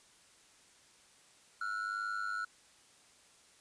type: ring-modulated tone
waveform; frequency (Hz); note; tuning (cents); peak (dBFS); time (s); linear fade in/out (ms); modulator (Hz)
triangle; 1400; F6; +4; -30; 1.61-2.45; 5; 50.8
effects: white hiss -63 dBFS RMS until 3.6 s + resampled to 22050 Hz